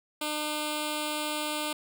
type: tone with notch filter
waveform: 5% pulse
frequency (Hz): 301.9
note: D4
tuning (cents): +48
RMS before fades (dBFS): -32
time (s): 0.21-1.73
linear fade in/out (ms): 5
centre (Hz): 1800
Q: 1.5
effects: none